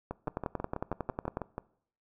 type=two click trains; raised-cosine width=1 ms; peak=-21 / -18 dBFS; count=10 / 13; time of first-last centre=0.11-1.581 / 0.28-1.371 s; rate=6.12 / 11 Hz; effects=noise-tail reverb RT60 0.6 s tail -21 dB re dry